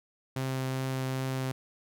sawtooth tone with vibrato, 131.5 Hz, C3, 9 cents sharp, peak -26 dBFS, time 0.36-1.52 s, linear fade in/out 5 ms, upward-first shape triangle, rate 2.5 Hz, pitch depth 9 cents each way, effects none

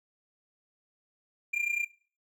triangle tone with amplitude modulation, 2392 Hz, D7, 31 cents sharp, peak -23 dBFS, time 1.53-1.85 s, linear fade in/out 10 ms, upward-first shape sine, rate 29.7 Hz, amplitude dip 85%, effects noise-tail reverb RT60 0.4 s tail -18 dB re dry

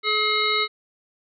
harmonic tone, 425.6 Hz, G#4, 42 cents sharp, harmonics 1 / 3 / 5 / 7 / 9 / 10, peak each -28 / -25 / -24 / -34 / -25 / -29 dBFS, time 0.03-0.68 s, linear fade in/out 50 ms, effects none

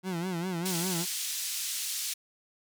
30% pulse tone with vibrato, 177.3 Hz, F3, 26 cents sharp, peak -28 dBFS, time 0.03-1.06 s, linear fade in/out 50 ms, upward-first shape sine, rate 5 Hz, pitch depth 120 cents each way
white band-pass noise, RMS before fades -34 dBFS, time 0.65-2.14 s, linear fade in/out 10 ms, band 3200 to 10000 Hz, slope 12 dB/octave
effects none

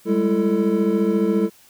triangle tone cluster, 196.5 / 210.9 / 334.6 / 443.3 Hz, G3 / G#3 / E4 / A4, +4 / +27 / +26 / +13 cents, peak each -20 dBFS, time 0.05-1.5 s, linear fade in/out 50 ms, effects white hiss -52 dBFS RMS until 1.69 s

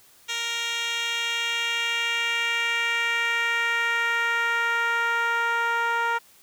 10% pulse tone with band-pass filter sweep, 466.2 Hz, A#4, in tune, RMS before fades -25 dBFS, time 0.28-6.19 s, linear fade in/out 20 ms, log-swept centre 4100 to 1100 Hz, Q 1.7, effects white hiss -55 dBFS RMS until 6.42 s

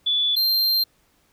sine / square tone pair in turn, 3454 / 4168 Hz, A7 / C8, -33 / -7 cents, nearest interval minor third, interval 326 cents, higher second, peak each -18 dBFS, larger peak neither, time 0.06-0.36 / 0.36-0.84 s, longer second, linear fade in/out 10 ms, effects pink hiss -63 dBFS RMS until 1.32 s

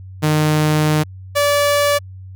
sawtooth tone pair in turn, 153 / 577.7 Hz, D#3 / D5, -29 / -29 cents, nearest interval octave + major seventh, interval 2300 cents, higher second, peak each -9 dBFS, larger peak neither, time 0.22-1.04 / 1.35-1.99 s, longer first, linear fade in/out 20 ms, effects added 94 Hz sine -32 dBFS peak until 2.35 s

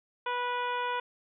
harmonic tone, 490.3 Hz, B4, 13 cents flat, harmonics 1 / 2 / 3 / 4 / 5 / 6 / 7, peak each -37 / -31 / -37 / -44 / -42 / -45 / -46 dBFS, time 0.26-1 s, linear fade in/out 5 ms, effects none

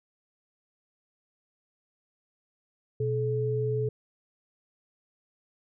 sine tone pair together, 123.1 / 429.9 Hz, B2 / A4, -5 / -40 cents, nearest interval octave + minor seventh, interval 2165 cents, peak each -28 dBFS, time 3-3.89 s, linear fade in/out 5 ms, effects none

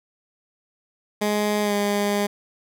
15% pulse tone with pitch glide, 208.9 to 204.2 Hz, G#3 to G#3, +10 to -29 cents, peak -14 dBFS, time 1.21-2.27 s, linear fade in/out 10 ms, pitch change -39 cents, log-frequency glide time 1.62-1.73 s, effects none

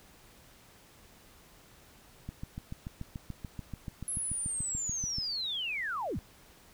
click train, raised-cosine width 5 ms, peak -26 dBFS, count 21, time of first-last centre 2.29-5.184 s, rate 6.91 Hz
sine linear sweep, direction down, 11000 to 30.87 Hz, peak -32 dBFS, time 4.08-6.19 s, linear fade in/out 0 ms
effects pink hiss -58 dBFS RMS until 6.73 s

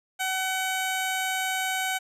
15% pulse tone with low-pass filter, 755 Hz, F#5, 35 cents sharp, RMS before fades -28 dBFS, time 0.19-1.99 s, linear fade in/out 20 ms, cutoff 11000 Hz, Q 1.5, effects none

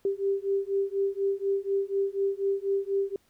sine beating tone pair, 392 / 396.1 Hz, G4 / G4, 0 / +18 cents, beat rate 4.1 Hz, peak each -28 dBFS, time 0.05-3.16 s, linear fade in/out 2 ms, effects pink hiss -67 dBFS RMS until 3.29 s

